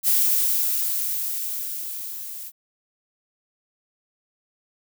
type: noise with level ramp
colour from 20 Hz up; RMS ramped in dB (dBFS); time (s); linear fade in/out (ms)
violet; -18 to -36; 0.03-2.52; 50
effects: none